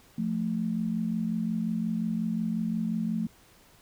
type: tone pair together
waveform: sine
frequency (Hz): 175.5 / 221.1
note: F3 / A3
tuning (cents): +9 / +9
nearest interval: major third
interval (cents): 400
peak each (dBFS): -31 / -28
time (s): 0.18-3.27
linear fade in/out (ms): 5
effects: pink hiss -58 dBFS RMS until 3.81 s